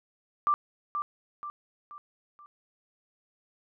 sine tone with echo, 1179 Hz, D6, 6 cents sharp, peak -21 dBFS, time 0.47-0.54 s, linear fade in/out 0 ms, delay 480 ms, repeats 4, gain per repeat -7 dB, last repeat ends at 2.46 s, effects none

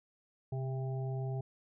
harmonic tone with a mistuned harmonic, 132.6 Hz, C3, 23 cents sharp, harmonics 1 / 3 / 5 / 6, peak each -34 / -44 / -48 / -50 dBFS, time 0.52-1.41 s, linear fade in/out 5 ms, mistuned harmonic 1, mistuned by -34 cents, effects none

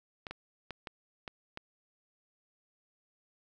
clicks, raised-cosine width 0.3 ms, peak -24 dBFS, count 6, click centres 0.268 / 0.31 / 0.707 / 0.872 / 1.278 / 1.574 s, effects none

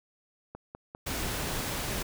click train, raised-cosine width 1 ms, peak -27 dBFS, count 6, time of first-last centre 0.55-1.548 s, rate 5.01 Hz
pink noise, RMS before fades -33 dBFS, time 1.06-2.03 s, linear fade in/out 10 ms
effects none

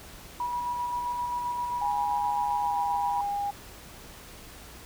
sine tone with tremolo, 971 Hz, B5, 30 cents flat, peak -27 dBFS, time 0.4-3.21 s, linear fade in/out 2 ms, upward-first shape square, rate 7.6 Hz, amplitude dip 25%
sine tone with pitch glide, 823 to 810.7 Hz, G#5 to G#5, -16 to -42 cents, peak -27 dBFS, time 1.81-3.51 s, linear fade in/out 10 ms, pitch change -26 cents, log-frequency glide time 2.6-2.78 s
effects added 60 Hz sine -54 dBFS peak until 4.85 s + pink hiss -47 dBFS RMS until 4.85 s

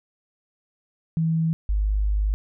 sine tone pair in turn, 162.3 / 51.24 Hz, E3 / G#1, -27 / -23 cents, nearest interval octave + minor sixth, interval 1996 cents, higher first, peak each -19 dBFS, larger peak neither, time 1.17-1.53 / 1.69-2.34 s, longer second, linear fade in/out 0 ms, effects none

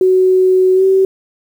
sine tone with pitch glide, 372.4 to 382.6 Hz, F#4 to G4, +11 to -42 cents, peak -7 dBFS, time 0.01-1.05 s, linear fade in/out 2 ms, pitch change +47 cents, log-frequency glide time 0.74-0.84 s, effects 7-bit

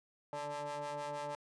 40% pulse ring-modulated tone, 146.83 Hz, D3, in tune, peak -35 dBFS, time 0.33-1.35 s, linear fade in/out 0 ms, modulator 731 Hz, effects resampled to 22050 Hz

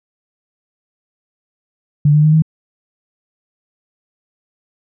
sine tone with pitch steps, 147.1 / 150.63 / 154.24 / 157.93 Hz, D3 / D3 / D#3 / D#3, +3 / +44 / -15 / +26 cents, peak -7 dBFS, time 2.05-2.422 s, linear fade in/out 5 ms, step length 93 ms, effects none

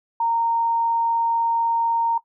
sine tone, 924 Hz, A#5, 16 cents flat, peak -18 dBFS, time 0.2-2.18 s, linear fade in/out 5 ms, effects noise-tail reverb RT60 0.1 s tail -17 dB re dry

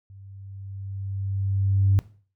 sine tone with level ramp, 97.7 Hz, G2, 5 cents flat, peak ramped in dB -43 to -14 dBFS, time 0.1-1.99 s, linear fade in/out 0 ms, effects noise-tail reverb RT60 0.4 s tail -18 dB re dry + tanh soft clip ceiling -10 dBFS

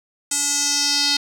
square tone with band-pass filter sweep, 286.8 Hz, D4, 41 cents flat, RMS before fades -20 dBFS, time 0.31-1.17 s, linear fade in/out 5 ms, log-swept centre 7800 to 4400 Hz, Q 3.7, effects none

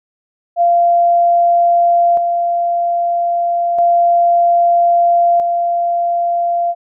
sine tone with tremolo, 691 Hz, F5, 19 cents flat, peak -8 dBFS, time 0.56-6.75 s, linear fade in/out 50 ms, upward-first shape square, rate 0.31 Hz, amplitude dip 40%, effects none

